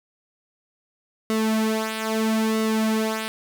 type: tone with flanger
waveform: sawtooth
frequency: 220 Hz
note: A3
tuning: in tune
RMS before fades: -23 dBFS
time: 1.3-3.28 s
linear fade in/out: 0 ms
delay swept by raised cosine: 1.2 to 4.4 ms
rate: 0.77 Hz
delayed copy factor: -0.7
effects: none